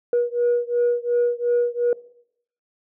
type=beating tone pair; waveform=sine; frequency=480 / 482.8 Hz; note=B4 / B4; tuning=-49 / -39 cents; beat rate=2.8 Hz; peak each=-20 dBFS; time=0.13-1.93 s; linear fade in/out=2 ms; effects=noise-tail reverb RT60 0.7 s tail -21 dB re dry + tanh soft clip ceiling -13 dBFS